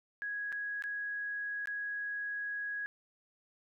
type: tone with dropouts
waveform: sine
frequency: 1661.2 Hz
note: G#6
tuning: in tune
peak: -35 dBFS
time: 0.22-2.86 s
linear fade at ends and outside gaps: 0 ms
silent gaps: 0.521-0.526 / 0.823-0.839 / 1.657-1.673 s
effects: none